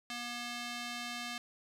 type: tone with band-pass filter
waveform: square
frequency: 240 Hz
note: B3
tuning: 49 cents flat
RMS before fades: -41 dBFS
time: 0.1-1.38 s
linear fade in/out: 2 ms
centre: 3500 Hz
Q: 0.78
effects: 11-bit